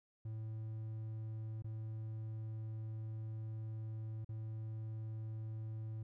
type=tone with dropouts; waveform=triangle; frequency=110.1 Hz; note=A2; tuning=2 cents sharp; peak=-39 dBFS; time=0.25-6.03 s; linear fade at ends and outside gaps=5 ms; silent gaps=1.623-1.643 / 4.247-4.29 s; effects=none